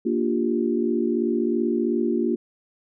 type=chord; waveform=sine; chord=G minor seventh; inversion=first; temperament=equal; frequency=233.1 / 293.7 / 349.2 / 392 Hz; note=Bb3 / D4 / F4 / G4; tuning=0 / 0 / 0 / 0 cents; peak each=-24 / -28 / -24 / -28 dBFS; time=0.05-2.36 s; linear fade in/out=10 ms; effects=none